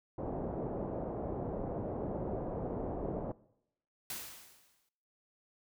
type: low-pass noise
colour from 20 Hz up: white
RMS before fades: -38 dBFS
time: 0.18-3.32 s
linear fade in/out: 5 ms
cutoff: 650 Hz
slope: 24 dB/octave
type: noise with exponential decay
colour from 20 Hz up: white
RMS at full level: -39 dBFS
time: 4.1-4.89 s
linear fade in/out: 1 ms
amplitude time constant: 170 ms
effects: noise-tail reverb RT60 0.8 s tail -21 dB re dry